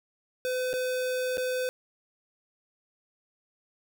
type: tone with dropouts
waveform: square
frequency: 507 Hz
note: B4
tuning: 45 cents sharp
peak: -28 dBFS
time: 0.45-1.69 s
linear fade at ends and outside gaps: 0 ms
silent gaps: 0.731-0.738 / 1.372-1.38 s
effects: none